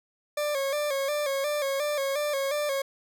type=tone with vibrato; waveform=40% pulse; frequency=569 Hz; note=C#5; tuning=45 cents sharp; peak=-25 dBFS; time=0.37-2.82 s; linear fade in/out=5 ms; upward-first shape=square; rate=2.8 Hz; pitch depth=69 cents each way; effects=none